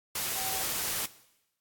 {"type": "tone in noise", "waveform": "sine", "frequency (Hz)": 764, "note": "G5", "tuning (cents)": -45, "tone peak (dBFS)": -39, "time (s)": [0.36, 0.63], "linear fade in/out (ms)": 5, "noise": "white", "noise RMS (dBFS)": -32, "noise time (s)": [0.15, 1.06], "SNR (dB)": -10, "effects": ["noise-tail reverb RT60 0.9 s tail -18 dB re dry", "AAC 64 kbps"]}